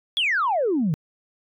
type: exponential sweep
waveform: sine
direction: down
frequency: 3504 to 143.4 Hz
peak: -18 dBFS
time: 0.17-0.94 s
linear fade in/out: 0 ms
effects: tanh soft clip ceiling -15 dBFS